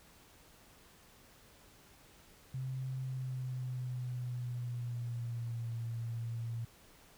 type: tone with pitch glide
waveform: sine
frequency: 130.81 to 115.87 Hz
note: C3 to A#2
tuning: 0 to -10 cents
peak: -36 dBFS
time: 2.54-6.65 s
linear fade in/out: 5 ms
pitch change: -210 cents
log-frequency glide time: 3.01-5.72 s
effects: pink hiss -61 dBFS RMS until 7.17 s